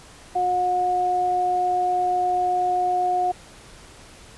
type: tone pair together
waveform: sine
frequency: 361.7 / 722.8 Hz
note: F#4 / F#5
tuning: -39 / -41 cents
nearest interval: octave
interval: 1198 cents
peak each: -29 / -19 dBFS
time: 0.35-3.32 s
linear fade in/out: 10 ms
effects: pink hiss -46 dBFS RMS until 4.37 s + resampled to 24000 Hz